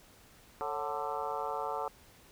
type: harmonic tone with a mistuned harmonic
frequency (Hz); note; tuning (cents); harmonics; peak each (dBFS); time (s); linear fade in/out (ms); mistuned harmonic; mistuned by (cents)
147.7; D3; +10; 3 / 4 / 5 / 6 / 7 / 8 / 9; -41 / -41 / -40 / -38 / -44 / -41 / -44; 0.61-1.88; 0; 4; -110
effects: pink hiss -59 dBFS RMS until 2.31 s